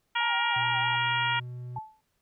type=harmonic tone; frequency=471.6 Hz; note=A#4; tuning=20 cents sharp; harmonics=2 / 3 / 4 / 5 / 6 / 7; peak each=-29 / -31 / -32 / -33 / -34 / -34 dBFS; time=0.15-1.4 s; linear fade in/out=10 ms
type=tone with vibrato; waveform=sine; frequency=830.6 Hz; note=G#5; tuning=in tune; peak=-34 dBFS; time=0.2-0.96 s; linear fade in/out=5 ms; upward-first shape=sine; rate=4.7 Hz; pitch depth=120 cents each way
type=tone with pitch glide; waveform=triangle; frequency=120.8 to 123.55 Hz; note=B2 to B2; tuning=-38 to +1 cents; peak=-34 dBFS; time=0.56-1.79 s; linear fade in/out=5 ms; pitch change=+39 cents; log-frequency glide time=0.8-1.13 s
type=tone with exponential decay; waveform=sine; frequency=870 Hz; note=A5; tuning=20 cents flat; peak=-30 dBFS; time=1.76-2.01 s; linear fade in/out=5 ms; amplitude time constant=54 ms
effects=pink hiss -75 dBFS RMS until 2.21 s